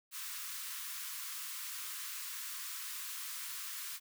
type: high-pass noise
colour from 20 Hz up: white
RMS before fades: -43 dBFS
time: 0.11-4 s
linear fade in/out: 50 ms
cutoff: 1000 Hz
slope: 96 dB/octave
effects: none